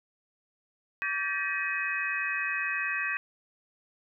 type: tone cluster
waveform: sine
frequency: 1146 / 1573 / 1744 / 1903 / 2528 Hz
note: D6 / G6 / A6 / A#6 / D#7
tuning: -43 / +6 / -16 / +35 / +27 cents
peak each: -38 / -34 / -38 / -34 / -32 dBFS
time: 1.02-3.17 s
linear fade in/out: 0 ms
effects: none